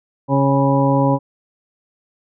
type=harmonic tone with a mistuned harmonic; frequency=137.6 Hz; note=C#3; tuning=12 cents flat; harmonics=1 / 2 / 3 / 4 / 6 / 7; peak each=-17 / -17 / -27 / -19 / -23 / -21 dBFS; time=0.28-1.19 s; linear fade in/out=50 ms; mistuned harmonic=7; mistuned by=+29 cents; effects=none